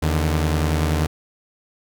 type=tone pair together; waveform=sawtooth; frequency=79.4 / 148.34 Hz; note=D#2 / D3; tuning=+36 / +18 cents; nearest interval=major seventh; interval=1082 cents; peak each=-15 / -20 dBFS; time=0.02-1.07 s; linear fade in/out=10 ms; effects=none